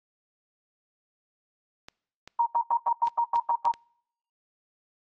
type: clicks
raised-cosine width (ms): 0.2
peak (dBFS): -25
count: 6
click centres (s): 1.885 / 2.276 / 3.072 / 3.359 / 3.653 / 3.739
type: tone bursts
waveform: sine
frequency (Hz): 940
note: A#5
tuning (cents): +14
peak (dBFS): -21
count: 9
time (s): 2.39-3.714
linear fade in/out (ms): 5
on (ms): 68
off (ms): 89
effects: noise-tail reverb RT60 0.7 s tail -26 dB re dry + AAC 32 kbps